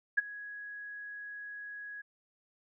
sine tone with ADSR envelope, 1667 Hz, G#6, 6 cents sharp, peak -21 dBFS, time 0.17-2.02 s, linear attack 14 ms, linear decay 20 ms, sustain -20 dB, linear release 13 ms, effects none

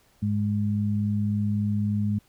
sine tone pair together, 103.83 / 207.4 Hz, G#2 / G#3, 0 / -2 cents, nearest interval octave, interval 1198 cents, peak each -25 dBFS, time 0.22-2.19 s, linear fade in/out 10 ms, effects pink hiss -62 dBFS RMS until 2.28 s

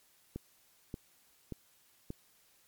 click train, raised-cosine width 3 ms, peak -26 dBFS, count 4, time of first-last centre 0.36-2.104 s, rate 1.72 Hz, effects white hiss -67 dBFS RMS until 2.67 s + MP3 96 kbps

